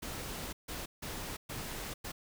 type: noise bursts at uneven times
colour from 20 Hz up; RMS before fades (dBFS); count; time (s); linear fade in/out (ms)
pink; -41; 5; 0.02-0.53 / 0.68-0.86 / 1.02-1.37 / 1.49-1.94 / 2.04-2.12; 10
effects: none